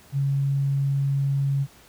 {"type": "tone", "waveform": "sine", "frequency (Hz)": 138.59, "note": "C#3", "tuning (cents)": 0, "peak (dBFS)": -20, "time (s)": [0.12, 1.67], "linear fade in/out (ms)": 50, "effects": ["pink hiss -52 dBFS RMS until 1.88 s"]}